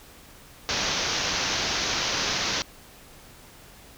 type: low-pass noise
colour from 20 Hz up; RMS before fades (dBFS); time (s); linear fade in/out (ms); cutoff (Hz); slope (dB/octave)
white; -27; 0.69-2.62; 0; 6400; 96
effects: pink hiss -49 dBFS RMS until 3.97 s